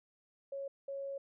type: tone bursts at uneven times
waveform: sine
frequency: 552 Hz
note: C#5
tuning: 7 cents flat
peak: -38 dBFS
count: 2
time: 0.52-0.68 / 0.88-1.18 s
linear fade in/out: 5 ms
effects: none